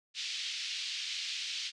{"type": "band-pass noise", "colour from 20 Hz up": "pink", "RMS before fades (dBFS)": -38, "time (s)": [0.14, 1.72], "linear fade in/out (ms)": 50, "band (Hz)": [2700, 5200], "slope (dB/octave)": 24, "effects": ["resampled to 22050 Hz"]}